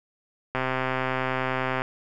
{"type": "click train", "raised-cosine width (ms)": 0.5, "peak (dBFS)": -11, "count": 166, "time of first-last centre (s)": [0.55, 1.819], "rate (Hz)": 130, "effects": []}